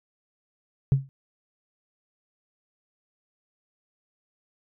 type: tone with exponential decay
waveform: sine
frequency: 135.6 Hz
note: C#3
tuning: 38 cents flat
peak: -11 dBFS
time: 0.92-1.09 s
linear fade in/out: 0 ms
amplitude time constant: 35 ms
effects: tanh soft clip ceiling -12 dBFS